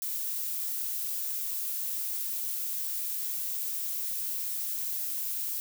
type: noise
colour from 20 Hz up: violet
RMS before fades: -33 dBFS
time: 0.02-5.6 s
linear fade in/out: 0 ms
effects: none